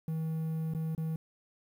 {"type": "tone with dropouts", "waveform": "triangle", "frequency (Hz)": 160, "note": "D#3", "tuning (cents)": 49, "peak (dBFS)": -29, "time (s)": [0.08, 1.16], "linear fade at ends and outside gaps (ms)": 2, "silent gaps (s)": [[0.737, 0.748], [0.95, 0.978]], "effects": ["10-bit"]}